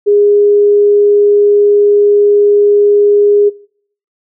sine tone, 410.8 Hz, G#4, 19 cents flat, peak -5 dBFS, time 0.06-3.5 s, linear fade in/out 20 ms, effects noise-tail reverb RT60 0.6 s tail -22 dB re dry

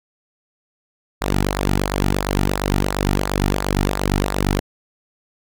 sawtooth tone with flanger, 48.66 Hz, G1, 12 cents flat, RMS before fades -20 dBFS, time 1.21-4.6 s, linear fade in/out 10 ms, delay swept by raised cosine 0.32 to 1.92 ms, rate 2.9 Hz, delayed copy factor -0.7, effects none

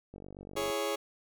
click train, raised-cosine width 2 ms, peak -33 dBFS, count 28, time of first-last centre 0.14-0.7 s, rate 48.2 Hz
sawtooth chord, C# minor, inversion first, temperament just, 332.6 / 415.8 / 554.4 Hz, E4 / G#4 / C#5, +16 / +2 / 0 cents, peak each -35 / -30 / -30 dBFS, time 0.56-0.96 s, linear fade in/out 10 ms
effects none

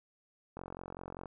click train, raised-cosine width 1 ms, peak -29 dBFS, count 32, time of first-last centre 0.57-1.257 s, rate 45.1 Hz, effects none

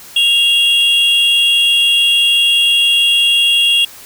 triangle tone pair together, 2786 / 3313 Hz, F7 / G#7, -5 / -5 cents, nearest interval minor third, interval 300 cents, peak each -10 dBFS, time 0.16-3.85 s, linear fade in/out 5 ms, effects white hiss -36 dBFS RMS until 4.05 s

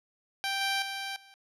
10% pulse tone with level steps, 784 Hz, G5, in tune, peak -21 / -19 / -26 / -45 dBFS, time 0.44-1.34 s, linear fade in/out 0 ms, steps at 0.61 / 0.82 / 1.16 s, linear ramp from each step 2 ms, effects low-pass 10000 Hz 12 dB/octave

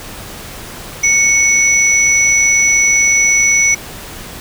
sine tone pair together, 2217 / 5919 Hz, C#7 / F#8, 0 / 0 cents, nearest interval octave + perfect fourth, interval 1700 cents, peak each -11 dBFS, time 1.03-3.75 s, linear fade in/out 10 ms, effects pink hiss -30 dBFS RMS until 4.4 s

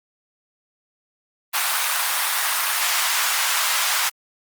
pink high-pass noise, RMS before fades -21 dBFS, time 1.53-4.1 s, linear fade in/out 20 ms, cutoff 930 Hz, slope 24 dB/octave, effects Opus 32 kbps

